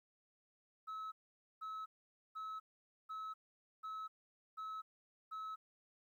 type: tone bursts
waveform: sine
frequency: 1293 Hz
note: E6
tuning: 34 cents flat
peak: -40 dBFS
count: 7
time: 0.87-5.56 s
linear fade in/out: 20 ms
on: 250 ms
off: 490 ms
effects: tanh soft clip ceiling -42 dBFS + 13-bit